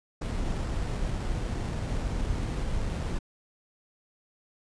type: noise with sample-and-hold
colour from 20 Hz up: brown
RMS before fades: -30 dBFS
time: 0.21-3.19 s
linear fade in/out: 10 ms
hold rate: 6300 Hz
effects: resampled to 22050 Hz